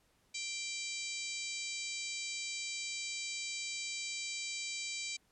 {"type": "harmonic tone", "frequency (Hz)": 784, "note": "G5", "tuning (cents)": 0, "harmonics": [3, 4, 5, 6, 7, 8, 9, 10], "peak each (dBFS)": [-42, -50, -46, -46, -51, -48, -46, -48], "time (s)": [0.34, 5.17], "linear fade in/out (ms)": 10, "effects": ["pink hiss -72 dBFS RMS until 5.31 s", "low-pass 12000 Hz 12 dB/octave"]}